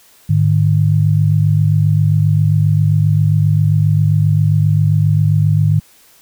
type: tone pair together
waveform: sine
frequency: 104.3 / 151.81 Hz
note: G#2 / D#3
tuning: +8 / -42 cents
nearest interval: tritone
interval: 650 cents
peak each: -12 dBFS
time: 0.29-5.8 s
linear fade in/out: 10 ms
effects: white hiss -48 dBFS RMS until 6.21 s